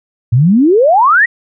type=exponential sweep; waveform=sine; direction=up; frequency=110 to 1975.5 Hz; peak=-5 dBFS; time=0.32-1.26 s; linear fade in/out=10 ms; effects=none